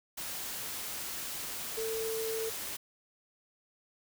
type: tone in noise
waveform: sine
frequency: 446.4 Hz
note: A4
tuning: 25 cents sharp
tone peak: -33 dBFS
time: 1.77-2.5 s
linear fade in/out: 10 ms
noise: white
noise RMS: -39 dBFS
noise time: 0.17-2.77 s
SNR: +3 dB
effects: none